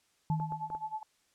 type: tone with exponential decay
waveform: sine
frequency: 157.6 Hz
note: D#3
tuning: 23 cents sharp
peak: -26 dBFS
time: 0.3-0.95 s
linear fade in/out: 0 ms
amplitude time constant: 140 ms
type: tone with tremolo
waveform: sine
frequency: 867 Hz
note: A5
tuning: 26 cents flat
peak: -32 dBFS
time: 0.3-1.03 s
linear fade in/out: 2 ms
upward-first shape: sine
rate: 9.6 Hz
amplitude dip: 90%
type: clicks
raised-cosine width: 1 ms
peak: -32 dBFS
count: 4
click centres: 0.4 / 0.522 / 0.702 / 0.75 s
effects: white hiss -71 dBFS RMS until 1.34 s + low-pass 9000 Hz 12 dB/octave